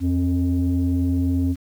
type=tone pair together; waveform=sine; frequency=85.1 / 267 Hz; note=F2 / C4; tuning=-44 / +35 cents; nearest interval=octave + minor sixth; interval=1979 cents; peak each=-19 dBFS; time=0-1.56 s; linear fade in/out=50 ms; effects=tanh soft clip ceiling -13 dBFS + 8-bit